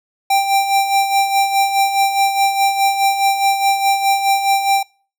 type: tone with tremolo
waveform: square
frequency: 787 Hz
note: G5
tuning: 7 cents sharp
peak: -11 dBFS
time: 0.3-4.83 s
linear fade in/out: 5 ms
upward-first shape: sine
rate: 4.8 Hz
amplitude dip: 60%
effects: noise-tail reverb RT60 0.4 s tail -25 dB re dry